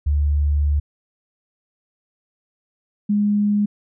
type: tone pair in turn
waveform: sine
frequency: 73 / 206.5 Hz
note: D2 / G#3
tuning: -10 / -10 cents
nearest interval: octave + tritone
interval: 1800 cents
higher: second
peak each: -15 / -15 dBFS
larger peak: neither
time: 0.06-0.8 / 3.09-3.66 s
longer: first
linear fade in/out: 10 ms
effects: none

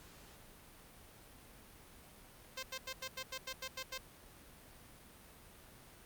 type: tone bursts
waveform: 5% pulse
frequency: 523.3 Hz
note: C5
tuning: in tune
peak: -29 dBFS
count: 10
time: 2.57-3.979 s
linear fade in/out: 5 ms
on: 59 ms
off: 91 ms
effects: pink hiss -58 dBFS RMS until 6.05 s + Opus 48 kbps

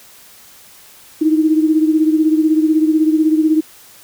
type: beating tone pair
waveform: sine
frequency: 311.1 / 327.1 Hz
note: D#4 / E4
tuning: 0 / -13 cents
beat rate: 16 Hz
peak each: -11 / -17 dBFS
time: 1.21-3.61 s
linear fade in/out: 10 ms
effects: white hiss -43 dBFS RMS until 4.03 s

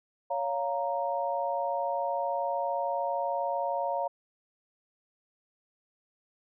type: chord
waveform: sine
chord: Bb minor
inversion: first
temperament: just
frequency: 559.4 / 699.2 / 932.3 Hz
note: Db5 / F5 / Bb5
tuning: +16 / +2 / 0 cents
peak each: -32 dBFS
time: 0.3-4.08 s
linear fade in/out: 10 ms
effects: none

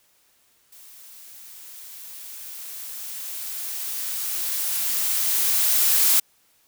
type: noise with level ramp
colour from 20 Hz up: blue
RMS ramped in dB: -47 to -17 dBFS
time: 0.72-6.2 s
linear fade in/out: 5 ms
effects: white hiss -62 dBFS RMS until 6.67 s

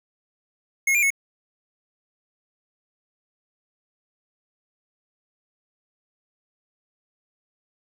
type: tone with pitch steps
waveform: square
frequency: 2166 / 2390 / 2196 Hz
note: C#7 / D7 / C#7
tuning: -41 / +30 / -17 cents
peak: -18 dBFS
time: 0.87-1.104 s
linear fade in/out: 5 ms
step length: 78 ms
effects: none

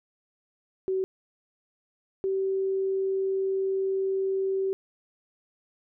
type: tone pair in turn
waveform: sine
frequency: 378.6 / 385 Hz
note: F#4 / G4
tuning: +40 / -31 cents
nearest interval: unison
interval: 29 cents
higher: second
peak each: -24 dBFS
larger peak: neither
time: 0.88-1.04 / 2.24-4.73 s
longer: second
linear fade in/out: 0 ms
effects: none

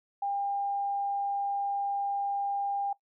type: tone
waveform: sine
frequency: 801 Hz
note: G5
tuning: 37 cents sharp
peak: -28 dBFS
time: 0.22-2.93 s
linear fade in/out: 5 ms
effects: noise-tail reverb RT60 0.1 s tail -18 dB re dry

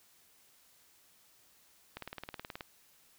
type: click train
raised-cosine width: 0.3 ms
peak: -25 dBFS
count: 13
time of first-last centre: 1.97-2.608 s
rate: 18.8 Hz
effects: white hiss -65 dBFS RMS until 3.18 s

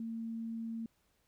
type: tone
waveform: sine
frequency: 227.2 Hz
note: A#3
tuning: 44 cents flat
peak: -37 dBFS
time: 0-0.86 s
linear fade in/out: 2 ms
effects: pink hiss -75 dBFS RMS until 1.27 s

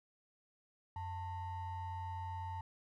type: ring-modulated tone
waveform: triangle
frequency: 491 Hz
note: B4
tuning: 10 cents flat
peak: -35 dBFS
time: 0.96-2.61 s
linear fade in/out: 2 ms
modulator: 401 Hz
effects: none

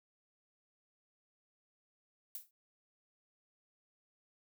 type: noise with exponential decay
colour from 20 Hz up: violet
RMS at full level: -40 dBFS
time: 2.35-2.51 s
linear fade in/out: 2 ms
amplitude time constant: 33 ms
effects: none

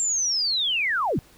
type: linear sweep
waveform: sine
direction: down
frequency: 7459 to 87.31 Hz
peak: -21 dBFS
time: 0-1.19 s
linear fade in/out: 0 ms
effects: pink hiss -54 dBFS RMS until 1.37 s

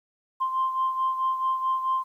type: beating tone pair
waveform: sine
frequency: 1046.5 / 1051.1 Hz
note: C6 / C6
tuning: 0 / +8 cents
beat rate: 4.6 Hz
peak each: -23 / -30 dBFS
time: 0.4-2.04 s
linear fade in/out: 20 ms
effects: tanh soft clip ceiling -17 dBFS + 10-bit

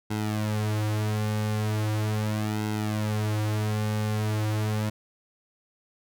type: tone with flanger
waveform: sawtooth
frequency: 106.9 Hz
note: A2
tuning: 49 cents flat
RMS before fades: -27 dBFS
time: 0.1-4.9 s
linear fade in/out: 10 ms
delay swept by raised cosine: 1.7 to 6.4 ms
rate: 0.39 Hz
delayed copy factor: -0.9
effects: none

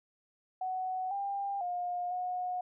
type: tone with pitch steps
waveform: sine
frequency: 745 / 797 / 712 / 726 Hz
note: F#5 / G5 / F5 / F#5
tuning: +12 / +28 / +33 / -33 cents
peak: -32 dBFS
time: 0.61-2.61 s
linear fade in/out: 5 ms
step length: 500 ms
effects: none

